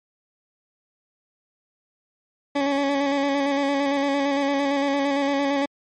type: tone with vibrato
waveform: 20% pulse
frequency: 280 Hz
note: C#4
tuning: 18 cents sharp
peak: -15 dBFS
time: 2.55-5.66 s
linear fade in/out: 10 ms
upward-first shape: square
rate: 8.8 Hz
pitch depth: 27 cents each way
effects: low-pass 4000 Hz 12 dB/octave + MP3 48 kbps